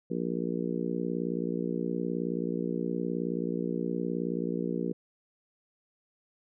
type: harmonic tone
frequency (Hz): 59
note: A#1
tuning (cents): +22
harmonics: 3 / 4 / 5 / 6 / 7 / 8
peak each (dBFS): -34 / -35 / -36 / -37 / -37 / -38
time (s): 0.1-4.93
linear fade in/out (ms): 10
effects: none